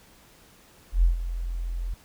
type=tone with ADSR envelope; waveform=sine; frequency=42.94 Hz; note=F1; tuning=29 cents flat; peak=-14 dBFS; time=0.92-1.94 s; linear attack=110 ms; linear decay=130 ms; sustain=-13 dB; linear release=4 ms; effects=pink hiss -55 dBFS RMS until 2.04 s